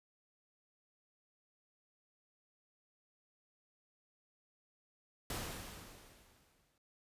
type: noise with exponential decay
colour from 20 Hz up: pink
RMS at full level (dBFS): -39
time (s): 5.3-6.78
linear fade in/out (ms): 2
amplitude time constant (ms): 320
effects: resampled to 32000 Hz